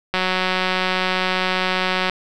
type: click train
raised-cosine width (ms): 0.3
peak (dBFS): -4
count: 363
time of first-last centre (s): 0.14-2.097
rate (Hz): 185
effects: none